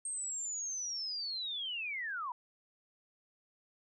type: linear sweep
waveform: sine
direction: down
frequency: 8520 to 932.3 Hz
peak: -36 dBFS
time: 0.05-2.32 s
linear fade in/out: 2 ms
effects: none